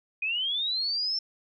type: linear sweep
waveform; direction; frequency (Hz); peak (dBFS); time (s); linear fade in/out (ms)
sine; up; 2457 to 5400; -26; 0.22-1.19; 5
effects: none